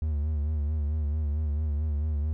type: tone with vibrato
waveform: triangle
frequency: 75.2 Hz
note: D2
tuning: 42 cents sharp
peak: -23 dBFS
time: 0.02-2.33 s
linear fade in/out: 0 ms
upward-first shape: sine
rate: 4.5 Hz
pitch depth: 71 cents each way
effects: none